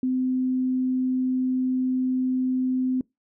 sine tone, 256.6 Hz, C4, 34 cents flat, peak -21 dBFS, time 0.03-3.01 s, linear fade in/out 2 ms, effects noise-tail reverb RT60 0.2 s tail -24 dB re dry

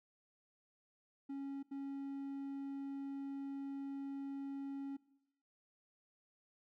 triangle tone bursts at uneven times, 276 Hz, C#4, 7 cents flat, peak -39 dBFS, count 2, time 1.29-1.63 / 1.71-4.97 s, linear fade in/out 10 ms, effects noise-tail reverb RT60 0.8 s tail -20 dB re dry

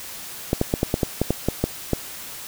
clicks, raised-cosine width 2 ms, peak -5 dBFS, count 11, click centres 0.531 / 0.614 / 0.739 / 0.831 / 0.941 / 1.032 / 1.216 / 1.306 / 1.486 / 1.64 / 1.933 s, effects white hiss -36 dBFS RMS until 2.47 s

